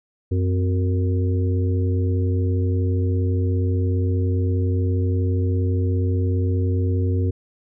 harmonic tone with a mistuned harmonic, 92.5 Hz, F#2, in tune, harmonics 1 / 3 / 4 / 5, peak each -18 / -28 / -30 / -32 dBFS, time 0.31-7.31 s, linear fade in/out 10 ms, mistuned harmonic 3, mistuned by -110 cents, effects none

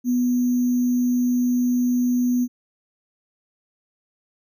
sine tone with sample-and-hold, 246.7 Hz, B3, 2 cents flat, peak -17 dBFS, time 0.04-2.48 s, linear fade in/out 50 ms, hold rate 6300 Hz, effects none

